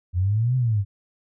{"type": "exponential two-way sweep", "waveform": "sine", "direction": "up then down", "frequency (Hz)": [85.7, 130.81, 95.7], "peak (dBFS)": -18, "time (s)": [0.13, 0.85], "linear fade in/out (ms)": 50, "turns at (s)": 0.56, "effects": []}